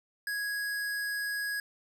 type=tone; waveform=square; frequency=1661.2 Hz; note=G#6; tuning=in tune; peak=-32 dBFS; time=0.27-1.6 s; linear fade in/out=2 ms; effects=none